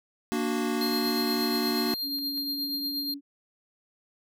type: chord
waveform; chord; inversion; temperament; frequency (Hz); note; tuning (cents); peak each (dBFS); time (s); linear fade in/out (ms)
square; Bb augmented; none; equal; 233.1 / 293.7 / 370; Bb3 / D4 / F#4; 0 / 0 / 0; -30 / -32 / -32; 0.32-1.94; 0
type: tone with tremolo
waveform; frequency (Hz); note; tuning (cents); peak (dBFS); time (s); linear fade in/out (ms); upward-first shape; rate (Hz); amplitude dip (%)
square; 4200; C8; +6; -28; 0.81-3.14; 2; triangle; 8.4; 50
type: tone with pitch glide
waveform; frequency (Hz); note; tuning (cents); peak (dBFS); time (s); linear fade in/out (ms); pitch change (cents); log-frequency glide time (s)
sine; 280 to 282.6; C#4 to C#4; +18 to +34; -35; 2.02-3.21; 50; +16; 2.24-2.92
type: clicks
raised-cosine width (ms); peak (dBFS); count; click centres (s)
0.2; -35; 2; 2.186 / 2.376
effects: none